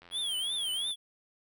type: click train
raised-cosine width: 0.3 ms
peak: -37 dBFS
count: 78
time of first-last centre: 0.02-0.907 s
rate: 86.8 Hz
type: tone with vibrato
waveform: square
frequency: 3280 Hz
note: G#7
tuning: 22 cents flat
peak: -31 dBFS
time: 0.11-0.96 s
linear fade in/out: 50 ms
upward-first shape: triangle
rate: 2.9 Hz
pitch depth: 180 cents each way
effects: none

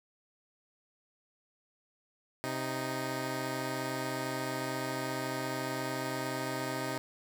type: tone pair together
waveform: 10% pulse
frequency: 131.21 / 311 Hz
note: C3 / D#4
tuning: +5 / -1 cents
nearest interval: octave + minor third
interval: 1494 cents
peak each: -28 dBFS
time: 2.44-6.98 s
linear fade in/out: 0 ms
effects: none

